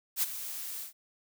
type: noise with ADSR envelope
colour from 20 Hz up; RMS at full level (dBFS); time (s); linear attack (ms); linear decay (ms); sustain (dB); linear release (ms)
blue; -26; 0.16-0.93; 64; 26; -13; 120
effects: none